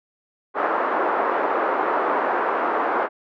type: band-pass noise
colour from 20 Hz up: white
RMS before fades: -22 dBFS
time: 0.54-3.09 s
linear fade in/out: 50 ms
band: 330 to 1300 Hz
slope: 24 dB/octave
effects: none